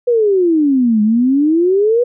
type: exponential two-way sweep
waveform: sine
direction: down then up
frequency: 496.2 to 207.7 to 496.2 Hz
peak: -9 dBFS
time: 0.07-2.04 s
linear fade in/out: 10 ms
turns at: 1.02 s
effects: none